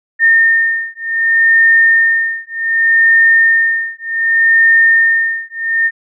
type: beating tone pair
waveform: sine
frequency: 1821 / 1821.66 Hz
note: A#6 / A#6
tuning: -41 / -40 cents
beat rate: 0.66 Hz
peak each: -11 dBFS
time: 0.19-5.91 s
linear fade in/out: 50 ms
effects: none